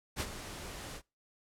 pink noise with ADSR envelope, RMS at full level -33 dBFS, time 0.16-1.02 s, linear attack 42 ms, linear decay 56 ms, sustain -11 dB, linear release 63 ms, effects noise-tail reverb RT60 0.3 s tail -26 dB re dry + low-pass 11000 Hz 12 dB/octave

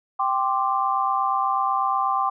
sine chord, G suspended fourth, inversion none, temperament equal, 784 / 1046.5 / 1174.7 Hz, G5 / C6 / D6, 0 / 0 / 0 cents, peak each -24 dBFS, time 0.19-2.3 s, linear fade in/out 10 ms, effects none

